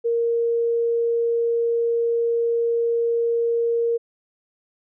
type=tone; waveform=sine; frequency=466.2 Hz; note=A#4; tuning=in tune; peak=-18 dBFS; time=0.04-3.98 s; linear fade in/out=20 ms; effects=none